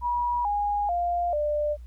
sine tone with pitch steps, 966 / 821.7 / 699 / 594.6 Hz, B5 / G#5 / F5 / D5, -39 / -19 / +1 / +21 cents, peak -23 dBFS, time 0.01-1.77 s, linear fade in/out 50 ms, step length 440 ms, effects added 60 Hz sine -39 dBFS peak until 1.86 s + pink hiss -67 dBFS RMS until 1.86 s

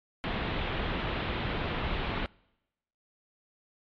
pink low-pass noise, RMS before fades -32 dBFS, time 0.24-2.26 s, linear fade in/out 0 ms, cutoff 3700 Hz, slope 48 dB/octave, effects noise-tail reverb RT60 0.9 s tail -25 dB re dry + MP3 48 kbps

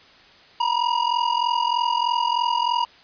square ring-modulated tone, 956 Hz, A#5, 43 cents sharp, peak -17 dBFS, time 0.6-2.85 s, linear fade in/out 2 ms, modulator 21.6 Hz, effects white hiss -50 dBFS RMS until 3.03 s + resampled to 11025 Hz

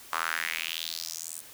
square tone with high-pass filter sweep, 40.91 Hz, E1, 12 cents flat, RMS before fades -34 dBFS, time 0.12-1.41 s, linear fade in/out 10 ms, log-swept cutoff 1100 to 9200 Hz, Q 3.5, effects white hiss -49 dBFS RMS until 1.53 s

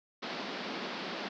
pink band-pass noise, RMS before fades -39 dBFS, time 0.22-1.29 s, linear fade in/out 10 ms, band 180 to 5000 Hz, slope 48 dB/octave, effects none

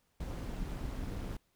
brown noise with amplitude modulation, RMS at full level -36 dBFS, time 0.2-1.37 s, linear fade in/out 5 ms, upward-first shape sine, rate 219 Hz, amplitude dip 65%, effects pink hiss -75 dBFS RMS until 1.55 s

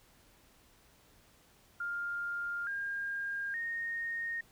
sine tone with pitch steps, 1403 / 1611.6 / 1851.3 Hz, F6 / G6 / A#6, +8 / +48 / -12 cents, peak -34 dBFS, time 1.8-4.41 s, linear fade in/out 5 ms, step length 870 ms, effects pink hiss -64 dBFS RMS until 4.51 s

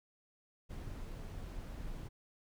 brown noise, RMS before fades -44 dBFS, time 0.69-2.09 s, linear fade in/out 20 ms, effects none

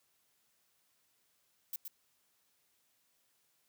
violet noise with echo, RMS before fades -39 dBFS, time 1.73-1.76 s, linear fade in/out 2 ms, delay 120 ms, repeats 1, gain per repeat -5 dB, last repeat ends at 1.88 s, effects white hiss -75 dBFS RMS until 3.68 s + high-pass 60 Hz 12 dB/octave

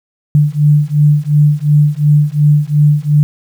sine beating tone pair, 146.83 / 149.63 Hz, D3 / D3, 0 / +33 cents, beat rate 2.8 Hz, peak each -10 dBFS, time 0.35-3.23 s, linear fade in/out 0 ms, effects 7-bit

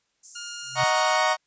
white high-pass noise, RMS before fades -38 dBFS, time 0.23-0.93 s, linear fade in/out 10 ms, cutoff 6000 Hz, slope 48 dB/octave
10% pulse tone, 1415 Hz, F6, 22 cents sharp, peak -26 dBFS, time 0.35-1.17 s, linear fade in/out 10 ms
sine tone with exponential growth, 130.81 Hz, C3, in tune, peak -27 dBFS, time 0.62-0.84 s, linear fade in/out 5 ms, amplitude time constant 46 ms
30% pulse chord, D# minor seventh, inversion none, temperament equal, 622.3 / 740 / 932.3 / 1108.7 Hz, D#5 / F#5 / A#5 / C#6, 0 / 0 / 0 / 0 cents, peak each -23 dBFS, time 0.75-1.37 s, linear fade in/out 50 ms
effects white hiss -72 dBFS RMS until 1.46 s + resampled to 16000 Hz

